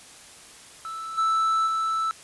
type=tone with level steps; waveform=triangle; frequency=1318.5 Hz; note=E6; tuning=in tune; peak=-30 / -18 / -21 dBFS; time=0.85-2.11 s; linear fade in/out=0 ms; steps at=1.17 / 1.66 s; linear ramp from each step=20 ms; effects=white hiss -47 dBFS RMS until 2.23 s + resampled to 24000 Hz